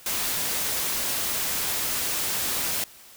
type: noise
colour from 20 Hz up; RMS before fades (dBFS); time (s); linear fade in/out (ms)
white; -27; 0.06-2.84; 2
effects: white hiss -49 dBFS RMS until 3.16 s